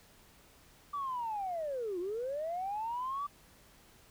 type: linear two-way sweep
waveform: sine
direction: down then up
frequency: 1172 to 340 to 1172 Hz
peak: -33 dBFS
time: 0.93-3.27 s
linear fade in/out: 10 ms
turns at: 1.99 s
effects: tanh soft clip ceiling -29 dBFS + pink hiss -61 dBFS RMS until 4.1 s